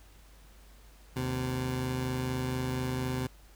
20% pulse tone pair together, 76.2 / 128.15 Hz, D#2 / C3, -36 / -36 cents, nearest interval major sixth, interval 900 cents, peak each -34 / -26 dBFS, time 1.16-3.27 s, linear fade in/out 5 ms, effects added 50 Hz sine -53 dBFS peak until 3.55 s + pink hiss -60 dBFS RMS until 3.55 s

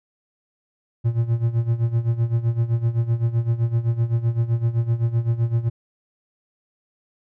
triangle tone with tremolo, 116.54 Hz, A#2, in tune, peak -13 dBFS, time 1.04-5.7 s, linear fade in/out 20 ms, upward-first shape sine, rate 7.8 Hz, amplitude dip 80%, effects none

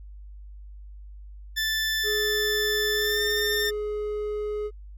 20% pulse tone with pitch glide, 1760 to 1802.2 Hz, A6 to A6, 0 to +41 cents, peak -19 dBFS, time 1.56-3.71 s, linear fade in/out 20 ms, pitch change +41 cents, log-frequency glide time 2.94-3.24 s
triangle tone, 420.2 Hz, G#4, 20 cents sharp, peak -25 dBFS, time 2.03-4.71 s, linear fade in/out 50 ms
effects added 50 Hz sine -40 dBFS peak until 4.97 s

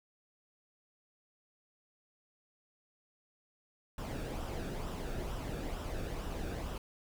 brown noise with flanger, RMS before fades -39 dBFS, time 3.98-6.78 s, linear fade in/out 2 ms, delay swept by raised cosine 0.45 to 1 ms, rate 2.2 Hz, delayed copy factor -0.5, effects none

